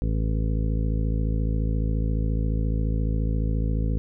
harmonic tone, 54.4 Hz, A1, 19 cents flat, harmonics 1 / 2 / 3 / 4 / 5 / 7 / 8 / 9, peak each -23 / -28 / -31 / -35 / -35 / -43 / -42 / -41 dBFS, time 0.02-3.98 s, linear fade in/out 0 ms, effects none

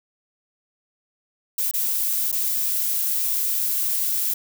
violet noise with dropouts, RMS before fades -23 dBFS, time 1.58-4.34 s, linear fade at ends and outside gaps 5 ms, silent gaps 1.713-1.737 / 2.317-2.325 s, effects none

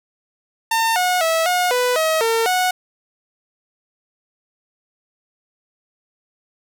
sawtooth tone with pitch steps, 905 / 726 / 651 / 721 / 496.1 / 637 / 454.7 / 734 Hz, A5 / F#5 / E5 / F#5 / B4 / D#5 / A#4 / F#5, +48 / -33 / -22 / -45 / +8 / +41 / -43 / -14 cents, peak -12 dBFS, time 0.71-2.71 s, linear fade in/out 5 ms, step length 250 ms, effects none

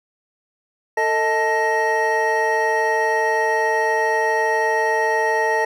triangle tone cluster, 446.8 / 628 / 880 / 1876 Hz, A4 / D#5 / A5 / A#6, +27 / +16 / 0 / +11 cents, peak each -20 / -23 / -19 / -20 dBFS, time 0.97-5.65 s, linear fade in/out 5 ms, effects none

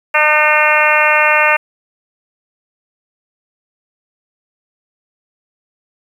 harmonic tone with a mistuned harmonic, 302.8 Hz, D#4, 47 cents flat, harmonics 2 / 3 / 4 / 5 / 6 / 7 / 8 / 9, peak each -17 / -17 / -17 / -17 / -17 / -17 / -17 / -17 dBFS, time 0.14-1.57 s, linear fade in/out 10 ms, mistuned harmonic 7, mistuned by +17 cents, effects 7-bit

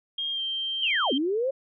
sine tone with pitch glide, 3227 to 3150 Hz, G7 to G7, +50 to +8 cents, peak -27 dBFS, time 0.18-1.18 s, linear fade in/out 5 ms, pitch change -42 cents, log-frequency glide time 0.31-0.41 s
sine linear two-way sweep, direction down then up, 3136 to 246.9 to 553 Hz, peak -23 dBFS, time 0.82-1.51 s, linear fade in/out 10 ms, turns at 1.13 s
effects none

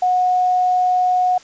sine tone with quantisation, 730 Hz, F#5, 24 cents flat, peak -13 dBFS, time 0.02-1.38 s, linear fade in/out 5 ms, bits 7, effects white hiss -45 dBFS RMS until 1.43 s + resampled to 16000 Hz

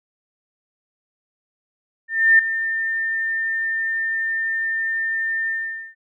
sine tone with ADSR envelope, 1803 Hz, A6, 42 cents sharp, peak -8 dBFS, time 2.08-5.95 s, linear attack 310 ms, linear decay 3 ms, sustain -12 dB, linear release 470 ms, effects none

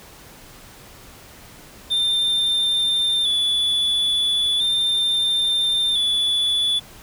triangle tone with vibrato, 3520 Hz, A7, in tune, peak -16 dBFS, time 1.9-6.8 s, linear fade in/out 20 ms, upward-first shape square, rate 0.37 Hz, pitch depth 36 cents each way, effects pink hiss -44 dBFS RMS until 7.02 s

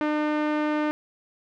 sawtooth tone with low-pass filter, 301.8 Hz, D4, 47 cents sharp, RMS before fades -25 dBFS, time 0.01-0.91 s, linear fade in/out 0 ms, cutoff 2000 Hz, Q 0.94, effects none

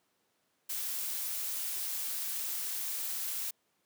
blue noise, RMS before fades -36 dBFS, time 0.69-3.51 s, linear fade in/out 10 ms, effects pink hiss -75 dBFS RMS until 3.85 s + high-pass 200 Hz 12 dB/octave

